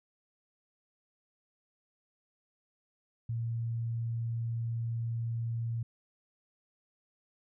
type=tone; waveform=sine; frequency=115.7 Hz; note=A#2; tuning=13 cents flat; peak=-31 dBFS; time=3.29-5.83 s; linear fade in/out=5 ms; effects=none